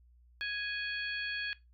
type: harmonic tone with a mistuned harmonic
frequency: 830.6 Hz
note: G#5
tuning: in tune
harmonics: 2 / 3 / 4 / 5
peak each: -36 / -40 / -42 / -44 dBFS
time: 0.41-1.53 s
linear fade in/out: 0 ms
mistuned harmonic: 5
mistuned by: +98 cents
effects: noise-tail reverb RT60 0.2 s tail -18 dB re dry + added 60 Hz sine -59 dBFS peak until 1.73 s